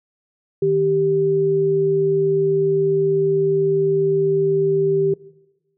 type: tone pair together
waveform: sine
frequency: 155.56 / 392 Hz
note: D#3 / G4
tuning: 0 / 0 cents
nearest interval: octave + major third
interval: 1600 cents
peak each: -24 / -15 dBFS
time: 0.62-5.14 s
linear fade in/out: 5 ms
effects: noise-tail reverb RT60 1.0 s tail -20 dB re dry